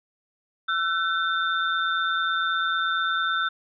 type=tone cluster; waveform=sine; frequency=1342 / 1511 / 3589 Hz; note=E6 / F#6 / A7; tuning=+31 / +36 / +34 cents; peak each=-25 / -26 / -30 dBFS; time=0.68-3.49 s; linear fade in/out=10 ms; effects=none